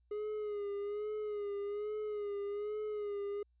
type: tone with vibrato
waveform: triangle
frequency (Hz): 414.7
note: G#4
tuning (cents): -3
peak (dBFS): -34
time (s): 0.11-3.43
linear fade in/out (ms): 5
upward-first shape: sine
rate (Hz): 1.2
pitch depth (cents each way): 49
effects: added 60 Hz sine -69 dBFS peak until 3.6 s + resampled to 8000 Hz